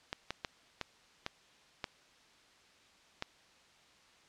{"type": "clicks", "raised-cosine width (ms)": 0.2, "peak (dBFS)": -18, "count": 7, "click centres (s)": [0.129, 0.306, 0.448, 0.813, 1.264, 1.842, 3.224], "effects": ["white hiss -63 dBFS RMS until 4.28 s", "low-pass 5000 Hz 12 dB/octave"]}